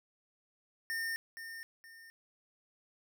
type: tone with echo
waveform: square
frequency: 1818 Hz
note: A#6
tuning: 44 cents flat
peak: -35 dBFS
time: 0.9-1.16 s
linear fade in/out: 0 ms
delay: 470 ms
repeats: 2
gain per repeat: -9 dB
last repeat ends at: 2.1 s
effects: none